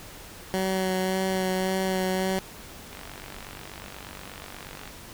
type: tone with vibrato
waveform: 15% pulse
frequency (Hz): 188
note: F#3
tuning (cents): +28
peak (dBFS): -18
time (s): 0.54-2.39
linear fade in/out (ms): 0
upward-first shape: sine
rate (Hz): 1.8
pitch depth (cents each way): 15
type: click train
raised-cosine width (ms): 0.3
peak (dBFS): -24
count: 95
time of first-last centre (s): 2.93-4.876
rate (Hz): 48.3
effects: pink hiss -44 dBFS RMS until 5.13 s